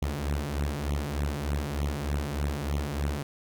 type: beating tone pair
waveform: sawtooth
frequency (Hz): 70.4 / 73.7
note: C#2 / D2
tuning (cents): +27 / +7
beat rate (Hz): 3.3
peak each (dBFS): -27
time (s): 0.02-3.23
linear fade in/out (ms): 5
effects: none